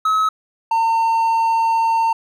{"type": "tone pair in turn", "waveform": "triangle", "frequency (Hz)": [1284, 907.9], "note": ["E6", "A#5"], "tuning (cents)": [-46, -46], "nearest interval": "tritone", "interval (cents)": 600, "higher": "first", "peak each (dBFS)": -12, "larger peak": "neither", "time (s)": [[0.05, 0.29], [0.71, 2.13]], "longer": "second", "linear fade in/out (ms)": 5, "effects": []}